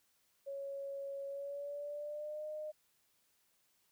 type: tone with pitch glide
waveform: sine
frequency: 554.4 to 611.6 Hz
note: C#5 to D#5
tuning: 0 to -30 cents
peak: -40 dBFS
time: 0.46-2.72 s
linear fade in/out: 20 ms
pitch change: +170 cents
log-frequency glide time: 1.27-2.47 s
effects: white hiss -75 dBFS RMS until 3.91 s